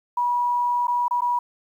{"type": "tone with dropouts", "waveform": "sine", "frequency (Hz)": 970, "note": "B5", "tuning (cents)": -31, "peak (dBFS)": -19, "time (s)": [0.17, 1.39], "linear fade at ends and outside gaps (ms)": 5, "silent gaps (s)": [[0.871, 0.88], [1.082, 1.109], [1.208, 1.218]], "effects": ["9-bit"]}